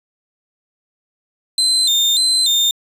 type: tone with vibrato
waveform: 35% pulse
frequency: 3845 Hz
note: B7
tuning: 47 cents flat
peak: -11 dBFS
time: 1.58-2.71 s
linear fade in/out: 2 ms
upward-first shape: square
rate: 1.7 Hz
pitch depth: 100 cents each way
effects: resampled to 32000 Hz + 8-bit